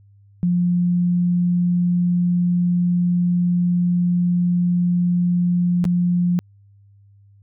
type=tone with dropouts; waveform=sine; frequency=176.3 Hz; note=F3; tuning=17 cents sharp; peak=-15 dBFS; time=0.43-6.39 s; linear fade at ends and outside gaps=0 ms; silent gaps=5.842-5.852 s; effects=added 100 Hz sine -48 dBFS peak until 7.42 s